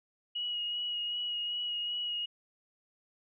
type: tone with vibrato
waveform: sine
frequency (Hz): 2900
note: F#7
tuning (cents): -35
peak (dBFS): -32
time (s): 0.35-2.26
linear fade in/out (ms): 10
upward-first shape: sine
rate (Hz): 2.6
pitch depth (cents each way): 17
effects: none